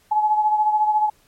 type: beating tone pair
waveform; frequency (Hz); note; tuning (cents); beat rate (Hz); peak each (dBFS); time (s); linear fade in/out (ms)
sine; 850 / 864; G#5 / A5; +40 / -32; 14; -16 / -24; 0.11-1.1; 10
effects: pink hiss -58 dBFS RMS until 1.27 s + MP3 64 kbps